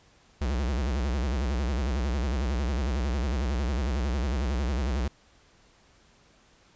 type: tone with vibrato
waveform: square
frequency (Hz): 65.41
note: C2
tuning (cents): 0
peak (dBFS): -26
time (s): 0.41-5.08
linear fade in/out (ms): 5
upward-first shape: sine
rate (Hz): 11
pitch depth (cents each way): 210
effects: pink hiss -60 dBFS RMS until 6.75 s + resampled to 16000 Hz